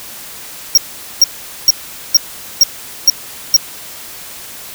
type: tone bursts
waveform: square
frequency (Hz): 5588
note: F8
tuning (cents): 0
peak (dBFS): -3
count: 7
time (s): 0.75-3.565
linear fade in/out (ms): 2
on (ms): 25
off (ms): 440
effects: white hiss -31 dBFS RMS until 4.74 s